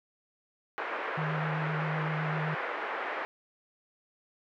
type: band-pass noise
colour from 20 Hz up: white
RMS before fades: -35 dBFS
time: 0.78-3.25 s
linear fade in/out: 0 ms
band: 360 to 1900 Hz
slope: 24 dB/octave
type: tone with vibrato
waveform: triangle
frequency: 155.5 Hz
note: D#3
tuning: 1 cent flat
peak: -29 dBFS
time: 1.17-2.55 s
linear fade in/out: 10 ms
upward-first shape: square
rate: 7.8 Hz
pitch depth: 15 cents each way
effects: none